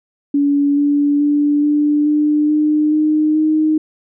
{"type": "tone with pitch steps", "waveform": "sine", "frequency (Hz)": [285, 288.5, 292, 295.6, 299.2, 302.8, 306.5, 310.3], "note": ["C#4", "D4", "D4", "D4", "D4", "D#4", "D#4", "D#4"], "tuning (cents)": [48, -31, -10, 11, 32, -47, -26, -5], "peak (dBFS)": -11, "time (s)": [0.34, 3.78], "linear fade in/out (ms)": 5, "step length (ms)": 430, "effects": []}